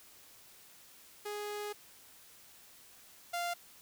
sawtooth tone pair in turn, 415.3 / 695.6 Hz, G#4 / F5, 0 / -7 cents, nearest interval major sixth, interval 893 cents, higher second, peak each -34 / -30 dBFS, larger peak second, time 1.25-1.73 / 3.33-3.54 s, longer first, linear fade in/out 10 ms, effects white hiss -58 dBFS RMS until 3.81 s

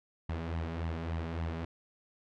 sawtooth tone with flanger, 82.41 Hz, E2, in tune, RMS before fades -36 dBFS, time 0.29-1.65 s, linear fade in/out 5 ms, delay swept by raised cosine 0.99 to 4.99 ms, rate 3.5 Hz, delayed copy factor +0.6, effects low-pass 3000 Hz 12 dB/octave

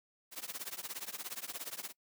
white noise with tremolo, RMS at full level -39 dBFS, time 0.31-1.93 s, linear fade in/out 50 ms, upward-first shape triangle, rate 17 Hz, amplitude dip 100%, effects noise-tail reverb RT60 0.1 s tail -23 dB re dry + high-pass 200 Hz 12 dB/octave

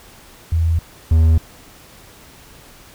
sine / triangle tone pair in turn, 82.41 / 80.43 Hz, E2 / E2, 0 / -42 cents, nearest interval unison, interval 42 cents, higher first, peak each -13 / -7 dBFS, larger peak second, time 0.52-0.79 / 1.11-1.38 s, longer neither, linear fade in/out 5 ms, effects pink hiss -44 dBFS RMS until 2.94 s

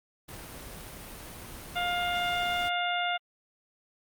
pink noise, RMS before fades -43 dBFS, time 0.28-2.69 s, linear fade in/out 10 ms
harmonic tone, 706 Hz, F5, 19 cents sharp, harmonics 1 / 2 / 3 / 4 / 5, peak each -30 / -33 / -35 / -36 / -37 dBFS, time 1.75-3.18 s, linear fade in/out 20 ms
effects Opus 32 kbps

